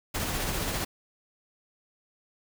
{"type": "noise with tremolo", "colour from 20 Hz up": "pink", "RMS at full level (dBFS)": -29, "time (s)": [0.14, 0.85], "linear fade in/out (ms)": 10, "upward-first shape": "triangle", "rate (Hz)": 15, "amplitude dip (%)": 35, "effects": []}